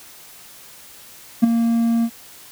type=tone with ADSR envelope; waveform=triangle; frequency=231.3 Hz; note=A#3; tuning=13 cents flat; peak=-4 dBFS; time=1.42-2.1 s; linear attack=18 ms; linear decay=13 ms; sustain=-9 dB; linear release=62 ms; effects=white hiss -43 dBFS RMS until 2.51 s